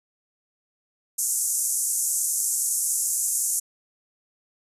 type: band-pass noise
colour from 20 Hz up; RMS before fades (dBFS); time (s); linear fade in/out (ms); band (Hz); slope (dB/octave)
pink; -25; 1.18-3.6; 10; 6500 to 12000; 48
effects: resampled to 32000 Hz